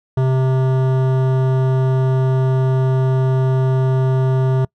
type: tone with hard clipping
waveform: sine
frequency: 130.81 Hz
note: C3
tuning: in tune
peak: -15 dBFS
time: 0.17-4.65 s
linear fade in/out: 5 ms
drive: 15 dB
effects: noise-tail reverb RT60 0.1 s tail -25 dB re dry